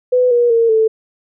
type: tone with pitch steps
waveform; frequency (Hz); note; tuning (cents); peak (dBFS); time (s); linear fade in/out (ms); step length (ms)
sine; 500 / 479.6 / 460.1 / 441.4; B4 / A#4 / A#4 / A4; +21 / +49 / -23 / +5; -9; 0.12-0.88; 10; 190
effects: none